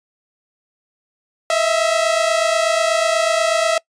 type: tone pair together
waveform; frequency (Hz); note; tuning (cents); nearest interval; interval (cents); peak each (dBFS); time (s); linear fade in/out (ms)
sawtooth; 640 / 668.2; D#5 / E5; +49 / +23; minor second; 74; -14; 1.5-3.78; 2
effects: noise-tail reverb RT60 0.1 s tail -24 dB re dry + resampled to 22050 Hz